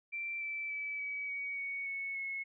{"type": "tone with pitch steps", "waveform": "sine", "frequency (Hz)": [2349, 2325, 2301, 2277, 2253, 2230, 2207, 2184], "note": ["D7", "D7", "D7", "C#7", "C#7", "C#7", "C#7", "C#7"], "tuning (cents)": [0, -18, -36, 46, 28, 10, -8, -26], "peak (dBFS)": -36, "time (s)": [0.12, 2.44], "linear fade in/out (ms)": 20, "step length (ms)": 290, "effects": []}